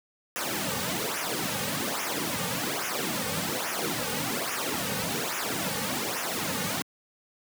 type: noise with flanger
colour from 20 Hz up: pink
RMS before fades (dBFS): -30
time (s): 0.36-6.82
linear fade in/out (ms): 0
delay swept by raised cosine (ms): 0.23 to 3.03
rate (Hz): 1.2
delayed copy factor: -0.8
effects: high-pass 150 Hz 12 dB/octave